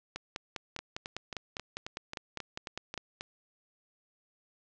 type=two click trains; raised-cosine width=0.2 ms; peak=-19 / -21 dBFS; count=15 / 10; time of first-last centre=0.16-2.977 / 0.79-3.209 s; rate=4.97 / 3.72 Hz; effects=low-pass 7000 Hz 12 dB/octave